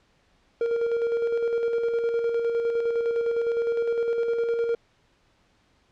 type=tone with tremolo; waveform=triangle; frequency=466.2 Hz; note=A#4; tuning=in tune; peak=-19 dBFS; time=0.61-4.75 s; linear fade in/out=2 ms; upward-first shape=square; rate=9.8 Hz; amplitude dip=35%; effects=pink hiss -64 dBFS RMS until 5.91 s + low-pass 5000 Hz 12 dB/octave